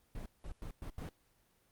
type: noise bursts at uneven times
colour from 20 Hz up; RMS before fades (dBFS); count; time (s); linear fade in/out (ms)
brown; -43; 5; 0.15-0.26 / 0.44-0.52 / 0.62-0.71 / 0.82-0.9 / 0.98-1.09; 2
effects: pink hiss -72 dBFS RMS until 1.71 s + Opus 24 kbps